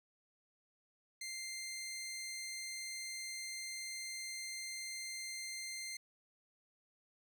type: tone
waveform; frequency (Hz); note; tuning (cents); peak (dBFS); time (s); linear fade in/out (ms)
15% pulse; 2093; C7; 0; -36; 1.21-5.97; 5
effects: none